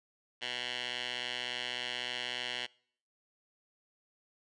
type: tone with band-pass filter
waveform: 10% pulse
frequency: 123.47 Hz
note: B2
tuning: in tune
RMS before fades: -38 dBFS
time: 0.41-2.67 s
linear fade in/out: 20 ms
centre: 2900 Hz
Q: 2.6
effects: noise-tail reverb RT60 0.6 s tail -25 dB re dry + resampled to 22050 Hz